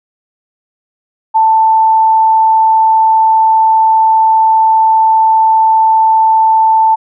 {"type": "tone", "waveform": "sine", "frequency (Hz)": 885, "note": "A5", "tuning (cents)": 10, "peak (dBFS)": -5, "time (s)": [1.34, 6.96], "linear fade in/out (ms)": 20, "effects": []}